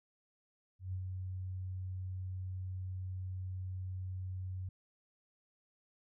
sine tone with ADSR envelope, 92.9 Hz, F#2, 7 cents sharp, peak -35 dBFS, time 0.79-4.69 s, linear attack 140 ms, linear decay 77 ms, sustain -3 dB, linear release 4 ms, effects none

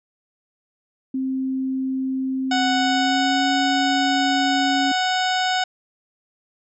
sine tone with pitch glide, 263.3 to 274.5 Hz, C4 to C#4, +11 to -17 cents, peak -21 dBFS, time 1.14-4.92 s, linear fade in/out 5 ms, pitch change +72 cents, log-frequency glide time 2.76-3.49 s
harmonic tone, 741 Hz, F#5, 2 cents sharp, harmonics 1 / 2 / 3 / 4 / 5 / 6 / 7 / 9 / 10, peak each -21 / -25 / -32 / -29 / -29 / -37 / -31 / -39 / -41 dBFS, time 2.51-5.64 s, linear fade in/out 5 ms
effects none

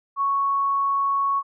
sine tone, 1108.7 Hz, C#6, in tune, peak -19 dBFS, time 0.16-1.43 s, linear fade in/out 50 ms, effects none

